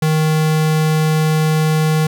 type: tone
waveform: square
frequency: 156.2 Hz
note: D#3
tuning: 7 cents sharp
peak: -13 dBFS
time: 0.02-2.07 s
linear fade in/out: 5 ms
effects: none